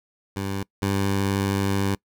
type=tone pair in turn; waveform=15% pulse; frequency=98 / 98.54 Hz; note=G2 / G2; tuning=0 / +10 cents; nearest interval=unison; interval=10 cents; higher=second; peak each=-20 / -15 dBFS; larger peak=second; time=0.36-0.63 / 0.82-1.95 s; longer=second; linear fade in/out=5 ms; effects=noise-tail reverb RT60 0.1 s tail -24 dB re dry